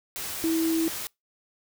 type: tone in noise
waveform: sine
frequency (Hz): 325.6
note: E4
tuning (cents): -21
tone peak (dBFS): -22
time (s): 0.44-0.88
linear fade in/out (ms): 0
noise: white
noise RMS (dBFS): -34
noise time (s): 0.16-1.07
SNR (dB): +9
effects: noise-tail reverb RT60 0.2 s tail -26 dB re dry